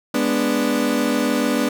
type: chord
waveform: 30% pulse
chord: G# diminished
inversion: none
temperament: equal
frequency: 207.7 / 246.9 / 293.7 Hz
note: G#3 / B3 / D4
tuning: 0 / 0 / 0 cents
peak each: -22 / -18 / -19 dBFS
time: 0.14-1.69 s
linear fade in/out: 5 ms
effects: none